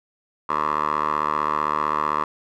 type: tone with band-pass filter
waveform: 10% pulse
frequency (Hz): 75.6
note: D#2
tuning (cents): -49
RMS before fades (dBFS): -23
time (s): 0.49-2.24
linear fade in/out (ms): 5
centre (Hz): 1100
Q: 4.7
effects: none